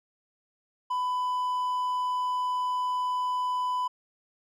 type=tone; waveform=triangle; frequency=999 Hz; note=B5; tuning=20 cents sharp; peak=-24 dBFS; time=0.9-3.88 s; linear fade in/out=10 ms; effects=none